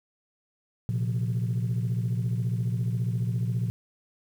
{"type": "chord", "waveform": "sine", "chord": "Bb suspended second", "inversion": "none", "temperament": "just", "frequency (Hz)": [116.54, 131.11, 174.81], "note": ["Bb2", "C3", "F3"], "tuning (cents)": [0, 4, 2], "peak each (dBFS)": [-25, -30, -31], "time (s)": [0.89, 3.7], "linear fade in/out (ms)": 0, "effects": ["tanh soft clip ceiling -20 dBFS", "9-bit"]}